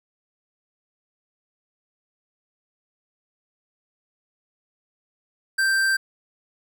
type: tone with tanh clipping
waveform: sine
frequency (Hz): 1569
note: G6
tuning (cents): +1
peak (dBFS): -20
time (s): 5.58-5.97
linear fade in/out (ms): 10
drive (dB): 17
effects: none